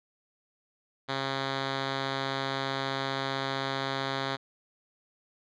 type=tone with low-pass filter; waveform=5% pulse; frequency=135.4 Hz; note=C#3; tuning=40 cents flat; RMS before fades=-32 dBFS; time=1.08-4.37 s; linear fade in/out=20 ms; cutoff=3600 Hz; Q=2.2; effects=none